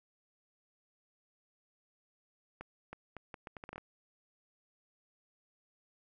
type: accelerating click train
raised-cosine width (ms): 0.5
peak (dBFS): -29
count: 11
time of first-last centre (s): 2.61-3.78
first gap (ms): 320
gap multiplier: 0.74
effects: none